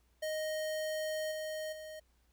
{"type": "tone with level steps", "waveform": "square", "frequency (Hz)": 622.3, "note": "D#5", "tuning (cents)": 0, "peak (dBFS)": [-35, -38, -45], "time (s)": [0.22, 2], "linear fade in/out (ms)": 10, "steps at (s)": [1.31, 1.72], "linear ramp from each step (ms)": 10, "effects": ["added 60 Hz sine -69 dBFS peak until 2.32 s", "pink hiss -75 dBFS RMS until 2.32 s"]}